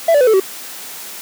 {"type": "tone with pitch steps", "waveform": "triangle", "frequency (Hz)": [665, 578.9, 504, 438.7, 381.9], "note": ["E5", "D5", "B4", "A4", "G4"], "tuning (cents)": [15, -25, 35, -5, -45], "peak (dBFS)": -6, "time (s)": [0.08, 0.4], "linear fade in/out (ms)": 5, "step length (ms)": 64, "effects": ["white hiss -31 dBFS RMS until 1.21 s", "high-pass 200 Hz 12 dB/octave"]}